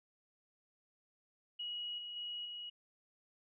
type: tone with level steps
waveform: sine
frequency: 2906 Hz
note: F#7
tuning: 32 cents flat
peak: -39 / -43 / -40 / -43 dBFS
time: 1.59-2.7 s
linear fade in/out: 10 ms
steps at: 1.98 / 2.16 / 2.45 s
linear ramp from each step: 5 ms
effects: none